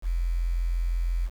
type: tone with quantisation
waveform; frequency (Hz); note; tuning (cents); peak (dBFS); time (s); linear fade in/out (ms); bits
sine; 42.96; F1; -28; -23; 0.02-1.3; 50; 8
effects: none